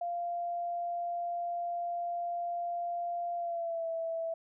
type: tone with pitch glide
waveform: sine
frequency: 694 to 659.2 Hz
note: F5 to E5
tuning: -11 to 0 cents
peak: -32 dBFS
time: 0.01-4.34 s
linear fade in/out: 5 ms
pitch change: -89 cents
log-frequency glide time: 3.36-3.87 s
effects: none